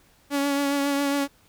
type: tone with vibrato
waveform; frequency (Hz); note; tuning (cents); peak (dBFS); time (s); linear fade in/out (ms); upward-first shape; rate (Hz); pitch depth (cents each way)
sawtooth; 281.8; C#4; +29; -18; 0.3-1.28; 50; triangle; 7.3; 28
effects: pink hiss -59 dBFS RMS until 1.48 s